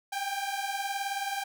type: beating tone pair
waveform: sawtooth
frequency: 784 / 803 Hz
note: G5 / G5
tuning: 0 / +41 cents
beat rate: 19 Hz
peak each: -30 dBFS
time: 0.12-1.44 s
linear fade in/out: 10 ms
effects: none